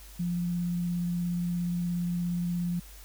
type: tone with vibrato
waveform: sine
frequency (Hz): 174.61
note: F3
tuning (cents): 0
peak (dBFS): -27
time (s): 0.19-2.8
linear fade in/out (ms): 10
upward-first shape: sine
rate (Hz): 17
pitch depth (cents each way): 12
effects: added 50 Hz sine -47 dBFS peak until 3.04 s + white hiss -52 dBFS RMS until 3.04 s